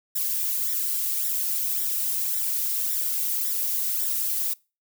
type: noise with flanger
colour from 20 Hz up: violet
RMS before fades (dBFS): -26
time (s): 0.15-4.54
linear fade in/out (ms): 10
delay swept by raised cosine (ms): 0.54 to 2.54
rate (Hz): 1.8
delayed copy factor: +0.8
effects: noise-tail reverb RT60 0.3 s tail -24 dB re dry